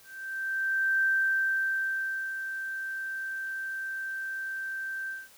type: tone with ADSR envelope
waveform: sine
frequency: 1563 Hz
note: G6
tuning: 6 cents flat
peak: -22 dBFS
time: 0.03-5.29 s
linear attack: 1000 ms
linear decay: 1300 ms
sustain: -10 dB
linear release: 200 ms
effects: white hiss -56 dBFS RMS until 5.37 s